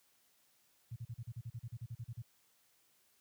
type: tone bursts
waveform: sine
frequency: 116.54 Hz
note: A#2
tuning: in tune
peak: -40 dBFS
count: 15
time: 0.91-2.221 s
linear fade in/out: 10 ms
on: 51 ms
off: 39 ms
effects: white hiss -72 dBFS RMS until 3.2 s + high-pass 60 Hz 12 dB/octave